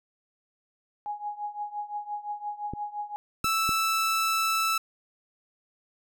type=tone with tremolo; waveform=sine; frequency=830.6 Hz; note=G#5; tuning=in tune; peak=-28 dBFS; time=1.06-3.16 s; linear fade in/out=0 ms; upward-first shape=triangle; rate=5.8 Hz; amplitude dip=90%
type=clicks; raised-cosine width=3 ms; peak=-21 dBFS; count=3; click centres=2.736 / 3.444 / 3.692 s
type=tone; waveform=sawtooth; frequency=1318.5 Hz; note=E6; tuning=in tune; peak=-20 dBFS; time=3.44-4.78 s; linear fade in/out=5 ms
effects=none